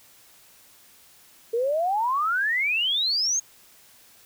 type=exponential sweep; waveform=sine; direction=up; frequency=447.7 to 6645 Hz; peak=-21 dBFS; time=1.53-3.4 s; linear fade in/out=10 ms; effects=white hiss -54 dBFS RMS until 4.25 s